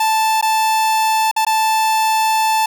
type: tone with dropouts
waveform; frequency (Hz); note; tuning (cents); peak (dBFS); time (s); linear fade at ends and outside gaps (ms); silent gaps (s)
45% pulse; 879; A5; -2; -13; 0-2.66; 5; 0.413-0.425 / 1.314-1.363 / 1.45-1.466
effects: none